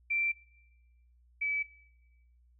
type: tone pair in turn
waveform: sine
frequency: 2349 / 2297 Hz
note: D7 / D7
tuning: 0 / -39 cents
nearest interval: unison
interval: 39 cents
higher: first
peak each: -28 / -29 dBFS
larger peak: first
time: 0.1-0.32 / 1.41-1.63 s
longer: neither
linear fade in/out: 10 ms
effects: noise-tail reverb RT60 1.0 s tail -19 dB re dry + added 60 Hz sine -61 dBFS peak until 2.59 s